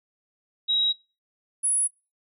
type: tone pair in turn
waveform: sine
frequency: 3833 / 10233 Hz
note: A#7 / D#9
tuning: +47 / +47 cents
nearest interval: octave + perfect fourth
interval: 1700 cents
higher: second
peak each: -20 dBFS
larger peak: neither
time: 0.68-0.93 / 1.63-1.88 s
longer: neither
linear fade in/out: 20 ms
effects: noise-tail reverb RT60 0.3 s tail -23 dB re dry